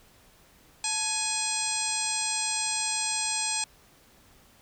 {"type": "harmonic tone with a mistuned harmonic", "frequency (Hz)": 834, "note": "G#5", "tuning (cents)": 7, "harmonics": [1, 2, 3, 4, 5, 6, 7, 8, 9, 10], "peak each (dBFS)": [-36, -43, -35, -38, -36, -37, -37, -41, -34, -32], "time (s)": [0.84, 3.64], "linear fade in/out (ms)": 2, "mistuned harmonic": 1, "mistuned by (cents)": 79, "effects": ["pink hiss -58 dBFS RMS until 4.61 s"]}